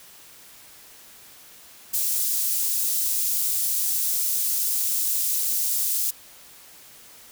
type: high-pass noise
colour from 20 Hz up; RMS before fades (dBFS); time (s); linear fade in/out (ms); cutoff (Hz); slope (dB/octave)
white; -24; 1.93-6.11; 10; 6800; 12
effects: white hiss -48 dBFS RMS until 7.31 s